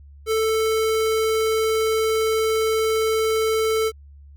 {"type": "tone", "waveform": "square", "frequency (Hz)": 441.3, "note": "A4", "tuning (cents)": 5, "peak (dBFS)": -19, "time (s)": [0.26, 3.92], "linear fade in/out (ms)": 50, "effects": ["added 71 Hz sine -42 dBFS peak until 4.36 s"]}